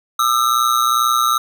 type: ring-modulated tone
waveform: square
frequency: 1268 Hz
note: D#6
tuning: 32 cents sharp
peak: -11 dBFS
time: 0.19-1.38 s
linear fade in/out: 5 ms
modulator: 61.2 Hz
effects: none